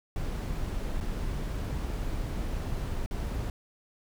brown noise with dropouts, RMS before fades -32 dBFS, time 0.16-3.5 s, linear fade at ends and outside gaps 1 ms, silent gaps 1.003-1.009 / 3.061-3.11 s, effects none

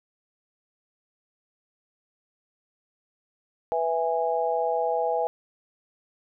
sine chord, E major, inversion second, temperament just, 494.4 / 659.3 / 824.1 Hz, B4 / E5 / G#5, +2 / 0 / -14 cents, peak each -27 dBFS, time 3.72-5.27 s, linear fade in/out 0 ms, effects none

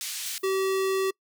white band-pass noise, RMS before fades -34 dBFS, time 0.01-0.38 s, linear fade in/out 0 ms, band 2500 to 9300 Hz, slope 12 dB/octave
violet noise with exponential decay, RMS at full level -35 dBFS, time 0.26-0.64 s, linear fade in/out 1 ms, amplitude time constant 81 ms
square tone, 383.5 Hz, G4, 38 cents flat, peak -24 dBFS, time 0.43-1.11 s, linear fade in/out 10 ms
effects noise-tail reverb RT60 0.1 s tail -26 dB re dry

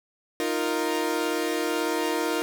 sawtooth chord, Eb suspended second, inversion none, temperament equal, 311.1 / 349.2 / 466.2 Hz, Eb4 / F4 / Bb4, 0 / 0 / 0 cents, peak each -25 dBFS, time 0.4-2.42 s, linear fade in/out 0 ms, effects none

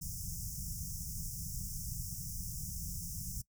pink band-stop noise, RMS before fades -41 dBFS, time 0.01-3.42 s, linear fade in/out 10 ms, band 190 to 5300 Hz, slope 96 dB/octave, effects noise-tail reverb RT60 0.1 s tail -21 dB re dry

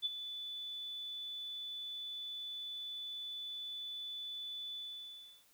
sine tone with ADSR envelope, 3480 Hz, A7, 20 cents flat, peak -30 dBFS, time 0.02-5.45 s, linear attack 35 ms, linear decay 23 ms, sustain -11 dB, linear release 700 ms, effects white hiss -68 dBFS RMS until 5.53 s

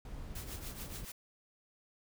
brown noise, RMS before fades -45 dBFS, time 0.05-1.05 s, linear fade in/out 2 ms
white noise with tremolo, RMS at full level -45 dBFS, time 0.35-1.12 s, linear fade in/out 5 ms, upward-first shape triangle, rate 7 Hz, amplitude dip 80%
effects none

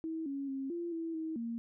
sine tone with pitch steps, 322.4 / 277.2 / 270 / 343 / 329 / 319.5 / 231.8 Hz, E4 / C#4 / C#4 / F4 / E4 / D#4 / A#3, -38 / 0 / -45 / -31 / -3 / +46 / -10 cents, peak -35 dBFS, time 0.04-1.58 s, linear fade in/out 0 ms, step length 220 ms, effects none

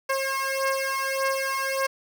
15% pulse beating tone pair, 537 / 538.7 Hz, C5 / C#5, +45 / -50 cents, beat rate 1.7 Hz, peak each -21 dBFS, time 0.09-1.87 s, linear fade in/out 10 ms, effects 9-bit

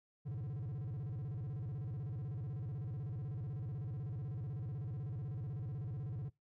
triangle tone with vibrato, 124.8 Hz, B2, 19 cents sharp, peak -37 dBFS, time 0.25-6.3 s, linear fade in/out 20 ms, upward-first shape square, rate 16 Hz, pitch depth 290 cents each way, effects noise-tail reverb RT60 0.2 s tail -24 dB re dry

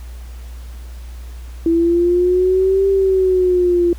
sine exponential two-way sweep, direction up then down, 330 to 392 to 343.8 Hz, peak -11 dBFS, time 1.66-3.93 s, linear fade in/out 2 ms, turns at 2.88 s, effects added 60 Hz sine -29 dBFS peak until 3.98 s + pink hiss -46 dBFS RMS until 3.98 s

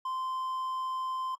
triangle tone, 1038 Hz, C6, 14 cents flat, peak -29 dBFS, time 0.05-1.35 s, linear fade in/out 5 ms, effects AAC 48 kbps

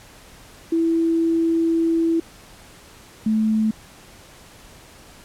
sine tone pair in turn, 330 / 218.1 Hz, E4 / A3, +2 / -15 cents, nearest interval perfect fifth, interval 717 cents, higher first, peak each -16 dBFS, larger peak neither, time 0.72-2.2 / 3.26-3.71 s, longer first, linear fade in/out 5 ms, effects pink hiss -46 dBFS RMS until 5.24 s + low-pass 12000 Hz 12 dB/octave

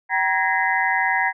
sine tone cluster, 769 / 948 / 1658 / 1861 / 2032 Hz, G5 / A#5 / G#6 / A#6 / B6, -33 / +29 / -3 / -3 / +49 cents, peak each -24 dBFS, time 0.09-1.33 s, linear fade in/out 50 ms, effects none

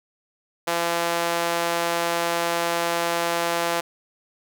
sawtooth tone with high-pass filter, 170 Hz, F3, 46 cents flat, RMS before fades -24 dBFS, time 0.67-3.81 s, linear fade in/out 10 ms, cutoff 600 Hz, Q 1.1, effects none

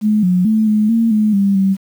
sine tone with pitch steps, 212.8 / 180.9 / 218.3 / 212.9 / 228.4 / 213.6 / 198.2 / 193.2 Hz, G#3 / F#3 / A3 / G#3 / A#3 / G#3 / G3 / G3, +42 / -39 / -13 / +43 / -35 / +49 / +19 / -25 cents, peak -10 dBFS, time 0.01-1.77 s, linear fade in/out 50 ms, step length 220 ms, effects 7-bit

